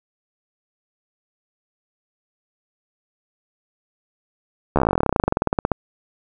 slowing click train, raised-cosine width 1 ms, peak -3 dBFS, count 30, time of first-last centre 4.76-5.717 s, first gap 13 ms, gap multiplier 1.06, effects none

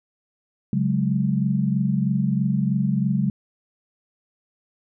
sine chord, C# suspended fourth, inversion none, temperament just, 138.59 / 184.79 / 207.9 Hz, C#3 / F#3 / G#3, 0 / -2 / +2 cents, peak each -23 dBFS, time 0.73-3.3 s, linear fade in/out 2 ms, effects none

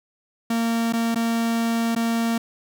45% pulse tone with dropouts, 230 Hz, A#3, 23 cents flat, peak -20 dBFS, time 0.5-2.38 s, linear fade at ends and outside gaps 5 ms, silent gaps 0.926-0.934 / 1.147-1.157 / 1.951-1.961 s, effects none

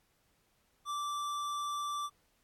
sine tone with hard clipping, 1169 Hz, D6, 8 cents flat, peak -36 dBFS, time 0.85-2.1 s, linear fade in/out 50 ms, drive 14 dB, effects pink hiss -73 dBFS RMS until 2.43 s + AAC 64 kbps

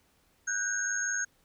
sine tone cluster, 1492 / 1597 / 6520 Hz, F#6 / G6 / G#8, +14 / +32 / -33 cents, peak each -33 / -34 / -32 dBFS, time 0.47-1.25 s, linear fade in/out 10 ms, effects pink hiss -68 dBFS RMS until 1.44 s

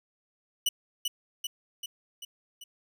sawtooth tone with echo, 2954 Hz, F#7, 3 cents flat, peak -20 dBFS, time 0.66-0.69 s, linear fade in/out 5 ms, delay 390 ms, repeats 5, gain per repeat -4 dB, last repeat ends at 2.64 s, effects none

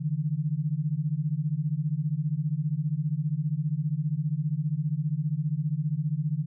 sine beating tone pair, 143.9 / 158.9 Hz, D3 / D#3, -35 / +37 cents, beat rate 15 Hz, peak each -28 dBFS, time 0-6.46 s, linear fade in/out 20 ms, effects none

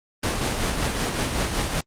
pink noise with tremolo, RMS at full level -22 dBFS, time 0.23-1.81 s, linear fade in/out 5 ms, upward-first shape triangle, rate 5.3 Hz, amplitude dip 45%, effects low-pass 9000 Hz 12 dB/octave + Opus 32 kbps

